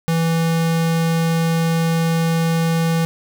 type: tone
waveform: square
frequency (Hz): 164.81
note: E3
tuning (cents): 0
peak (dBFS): -16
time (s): 0.08-3.05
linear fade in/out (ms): 0
effects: none